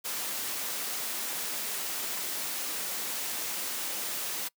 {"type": "high-pass noise", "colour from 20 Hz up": "white", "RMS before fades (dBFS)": -34, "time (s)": [0.04, 4.49], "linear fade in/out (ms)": 20, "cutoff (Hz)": 200, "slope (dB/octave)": 12, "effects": ["noise-tail reverb RT60 0.1 s tail -25 dB re dry"]}